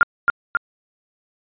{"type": "tone with echo", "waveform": "sine", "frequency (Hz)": 1400, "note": "F6", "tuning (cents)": 4, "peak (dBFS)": -8, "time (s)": [0.01, 0.03], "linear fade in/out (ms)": 0, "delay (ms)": 270, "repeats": 2, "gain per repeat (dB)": -3, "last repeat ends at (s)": 0.57, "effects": ["resampled to 8000 Hz"]}